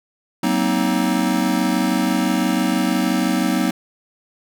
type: chord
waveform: square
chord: C half-diminished seventh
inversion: second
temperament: just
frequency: 188.37 / 235.5 / 261.6 / 314 Hz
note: Gb3 / Bb3 / C4 / Eb4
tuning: +31 / +18 / 0 / +16 cents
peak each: -23 dBFS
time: 0.43-3.71 s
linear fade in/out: 5 ms
effects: none